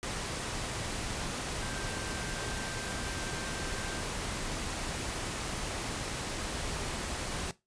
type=tone in noise; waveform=sine; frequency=1568 Hz; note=G6; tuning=in tune; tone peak=-44 dBFS; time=1.62-4.01 s; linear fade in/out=0 ms; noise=pink; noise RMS=-36 dBFS; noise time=0.03-7.51 s; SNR=-11 dB; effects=noise-tail reverb RT60 0.2 s tail -17 dB re dry + resampled to 22050 Hz